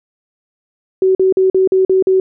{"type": "tone bursts", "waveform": "sine", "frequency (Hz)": 377.6, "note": "F#4", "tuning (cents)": 35, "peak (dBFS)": -8, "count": 7, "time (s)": [1.02, 2.2], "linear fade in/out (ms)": 2, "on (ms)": 130, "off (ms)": 45, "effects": []}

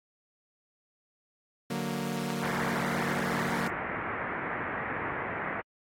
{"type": "chord", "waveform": "sawtooth", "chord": "D augmented", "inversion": "none", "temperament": "equal", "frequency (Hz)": [146.83, 185, 233.1], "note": ["D3", "F#3", "A#3"], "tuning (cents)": [0, 0, 0], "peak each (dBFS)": [-33, -31, -30], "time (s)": [1.7, 3.68], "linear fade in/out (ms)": 5}
{"type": "low-pass noise", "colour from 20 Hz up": "white", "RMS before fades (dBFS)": -34, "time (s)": [2.42, 5.62], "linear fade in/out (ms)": 20, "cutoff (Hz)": 2100, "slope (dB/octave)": 48}
{"effects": ["high-pass 80 Hz 12 dB/octave", "AAC 48 kbps"]}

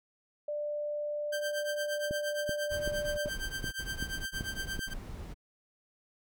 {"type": "tone", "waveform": "sine", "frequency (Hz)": 592, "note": "D5", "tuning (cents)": 14, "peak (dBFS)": -32, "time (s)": [0.48, 3.29], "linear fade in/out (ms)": 5}
{"type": "tone with tremolo", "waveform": "sawtooth", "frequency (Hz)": 1568, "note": "G6", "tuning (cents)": 0, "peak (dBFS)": -29, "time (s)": [1.32, 4.94], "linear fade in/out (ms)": 10, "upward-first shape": "triangle", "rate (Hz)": 8.6, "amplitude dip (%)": 95}
{"type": "click train", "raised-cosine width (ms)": 3, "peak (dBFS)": -24, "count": 8, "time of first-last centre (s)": [2.11, 4.792], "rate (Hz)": 2.61}
{"type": "noise bursts", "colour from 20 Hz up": "brown", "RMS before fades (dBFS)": -41, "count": 5, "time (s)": [2.7, 5.344], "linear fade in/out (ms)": 20, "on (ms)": 480, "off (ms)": 61}
{"effects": []}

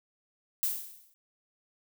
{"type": "noise with exponential decay", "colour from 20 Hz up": "violet", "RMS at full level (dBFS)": -27, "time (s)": [0.63, 1.14], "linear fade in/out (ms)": 0, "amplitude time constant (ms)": 110, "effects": []}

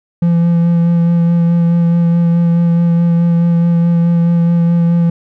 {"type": "tone with vibrato", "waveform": "triangle", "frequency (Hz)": 170, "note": "F3", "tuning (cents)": -46, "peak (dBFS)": -6, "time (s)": [0.22, 5.1], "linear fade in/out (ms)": 5, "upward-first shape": "sine", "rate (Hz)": 4.7, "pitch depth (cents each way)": 14, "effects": []}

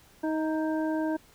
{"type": "harmonic tone with a mistuned harmonic", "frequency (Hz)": 314.7, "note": "D#4", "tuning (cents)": 20, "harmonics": [1, 2, 3, 5], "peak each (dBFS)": [-27, -33, -37, -41], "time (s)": [0.23, 1.17], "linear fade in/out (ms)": 10, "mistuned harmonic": 3, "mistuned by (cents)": -26, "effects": ["pink hiss -58 dBFS RMS until 1.34 s"]}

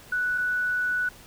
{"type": "tone pair in turn", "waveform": "sine", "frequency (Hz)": [1480, 1480], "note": ["F#6", "F#6"], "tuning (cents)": [0, 0], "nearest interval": "unison", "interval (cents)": 0, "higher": "neither", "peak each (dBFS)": -23, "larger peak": "neither", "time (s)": [[0.12, 0.38], [0.38, 1.09]], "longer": "second", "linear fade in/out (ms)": 5, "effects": ["pink hiss -49 dBFS RMS until 1.26 s"]}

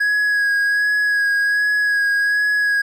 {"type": "tone with vibrato", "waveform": "triangle", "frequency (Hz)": 1661.2, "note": "G#6", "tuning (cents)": 0, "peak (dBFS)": -13, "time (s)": [0, 2.82], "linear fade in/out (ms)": 10, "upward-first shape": "sine", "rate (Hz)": 1.3, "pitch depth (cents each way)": 20, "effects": []}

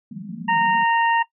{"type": "band-pass noise", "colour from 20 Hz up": "white", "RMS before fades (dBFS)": -33, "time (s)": [0.11, 0.84], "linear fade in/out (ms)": 5, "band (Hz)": [160, 230], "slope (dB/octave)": 96}
{"type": "harmonic tone", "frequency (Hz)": 925, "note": "A#5", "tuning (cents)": -14, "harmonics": [1, 2, 3], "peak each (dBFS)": [-17, -23, -27], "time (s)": [0.48, 1.23], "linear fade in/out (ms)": 10}
{"effects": ["noise-tail reverb RT60 0.1 s tail -18 dB re dry"]}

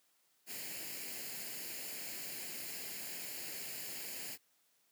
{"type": "noise with comb filter", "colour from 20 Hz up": "white", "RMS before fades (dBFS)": -44, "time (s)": [0.46, 4.38], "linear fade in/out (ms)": 50, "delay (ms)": 0.42, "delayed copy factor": 0.65, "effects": ["white hiss -74 dBFS RMS until 4.91 s", "high-pass 150 Hz 12 dB/octave"]}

